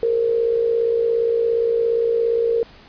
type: tone with amplitude modulation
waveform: sine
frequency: 462.5 Hz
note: A#4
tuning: 14 cents flat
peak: -13 dBFS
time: 0.03-2.63 s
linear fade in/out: 0 ms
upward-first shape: sine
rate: 57.3 Hz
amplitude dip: 60%
effects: pink hiss -46 dBFS RMS until 2.88 s + resampled to 11025 Hz